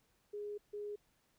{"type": "tone bursts at uneven times", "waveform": "sine", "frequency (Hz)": 414.1, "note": "G#4", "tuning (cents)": -5, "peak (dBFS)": -40, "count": 2, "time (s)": [[0.33, 0.58], [0.73, 0.96]], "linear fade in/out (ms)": 10, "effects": ["pink hiss -75 dBFS RMS until 1.38 s"]}